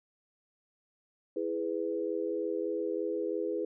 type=chord; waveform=sine; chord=E major; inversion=none; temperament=equal with one note detuned; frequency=329.6 / 415.3 / 498.5 Hz; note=E4 / G#4 / B4; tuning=0 / 0 / +16 cents; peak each=-35 / -34 / -35 dBFS; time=1.36-3.65 s; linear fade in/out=5 ms; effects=none